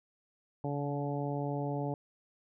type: harmonic tone with a mistuned harmonic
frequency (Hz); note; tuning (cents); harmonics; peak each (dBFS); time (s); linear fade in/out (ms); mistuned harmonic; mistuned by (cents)
143.3; D3; -42; 1 / 2 / 3 / 4 / 5 / 6; -35 / -38 / -40 / -41 / -42 / -43; 0.64-1.94; 2; 1; -17
effects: none